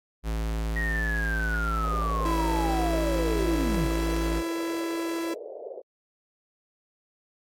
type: tone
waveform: square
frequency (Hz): 54.9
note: A1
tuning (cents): -3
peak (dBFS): -27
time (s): 0.23-4.43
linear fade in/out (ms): 50
type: linear sweep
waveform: sine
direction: down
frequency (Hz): 1900 to 128.6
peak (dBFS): -28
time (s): 0.76-3.87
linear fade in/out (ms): 5
type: band-pass noise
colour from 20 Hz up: pink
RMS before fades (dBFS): -39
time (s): 1.84-5.82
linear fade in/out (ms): 20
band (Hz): 420 to 610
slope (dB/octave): 48
type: tone with pitch glide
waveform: 45% pulse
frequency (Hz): 328.7 to 333.1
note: E4 to E4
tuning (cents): -5 to +18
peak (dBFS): -28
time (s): 2.25-5.34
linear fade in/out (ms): 5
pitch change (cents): +23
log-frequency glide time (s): 2.64-4.51
effects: AAC 64 kbps